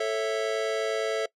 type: chord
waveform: square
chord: A major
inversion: none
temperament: equal with one note detuned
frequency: 440 / 548.6 / 659.3 Hz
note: A4 / C#5 / E5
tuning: 0 / -18 / 0 cents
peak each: -29 / -33 / -31 dBFS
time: 0-1.26 s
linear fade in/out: 5 ms
effects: noise-tail reverb RT60 0.1 s tail -22 dB re dry + low-pass 6000 Hz 12 dB/octave